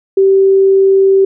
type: tone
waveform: sine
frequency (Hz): 387.6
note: G4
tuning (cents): -20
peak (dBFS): -5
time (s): 0.17-1.25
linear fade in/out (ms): 5
effects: none